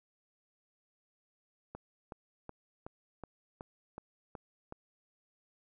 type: click train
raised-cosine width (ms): 1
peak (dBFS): -29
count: 9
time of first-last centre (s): 1.75-4.724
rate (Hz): 2.69
effects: none